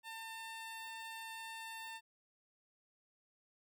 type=tone; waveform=15% pulse; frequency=899 Hz; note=A5; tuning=37 cents sharp; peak=-39 dBFS; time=0.03-2.01 s; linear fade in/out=50 ms; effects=none